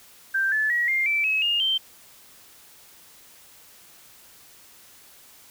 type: tone with pitch steps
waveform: sine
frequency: 1572 / 1734.2 / 1913.1 / 2111 / 2328 / 2569 / 2834 / 3126 Hz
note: G6 / A6 / A#6 / C7 / D7 / E7 / F7 / G7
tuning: +4 / -26 / +44 / +15 / -16 / -45 / +25 / -6 cents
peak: -20 dBFS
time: 0.34-1.78 s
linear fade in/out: 10 ms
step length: 180 ms
effects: white hiss -51 dBFS RMS until 5.5 s